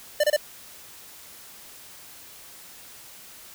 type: tone bursts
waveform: square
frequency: 596 Hz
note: D5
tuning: 25 cents sharp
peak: -18 dBFS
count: 3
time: 0.2-0.365 s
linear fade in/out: 5 ms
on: 37 ms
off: 27 ms
effects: white hiss -46 dBFS RMS until 3.54 s